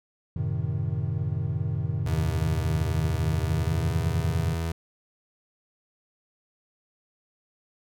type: chord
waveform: triangle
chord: F# diminished seventh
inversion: none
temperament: equal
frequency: 92.5 / 110 / 130.81 / 155.56 Hz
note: F#2 / A2 / C3 / Eb3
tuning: 0 / 0 / 0 / 0 cents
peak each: -29 dBFS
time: 0.36-4.54 s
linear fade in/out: 5 ms
type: tone with pitch glide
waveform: 30% pulse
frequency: 79.6 to 82.41 Hz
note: D#2 to E2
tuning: +40 to 0 cents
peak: -24 dBFS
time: 2.06-4.72 s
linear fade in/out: 5 ms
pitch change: +60 cents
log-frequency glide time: 3.44-3.93 s
effects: none